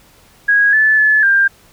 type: tone with pitch steps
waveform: sine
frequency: 1650 / 1740 / 1725 / 1593 Hz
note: G#6 / A6 / A6 / G6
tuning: -12 / -20 / -35 / +27 cents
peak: -8 dBFS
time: 0.48-1.48 s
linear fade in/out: 10 ms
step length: 250 ms
effects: pink hiss -48 dBFS RMS until 1.72 s